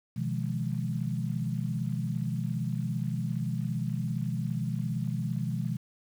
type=chord; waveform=sine; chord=F half-diminished seventh; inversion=second; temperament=just; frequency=125.72 / 157.15 / 174.61 / 209.5 Hz; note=Cb3 / Eb3 / F3 / Ab3; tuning=+31 / +18 / 0 / +15 cents; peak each=-32 / -34 / -35 / -36 dBFS; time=0.16-5.77 s; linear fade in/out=10 ms; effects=9-bit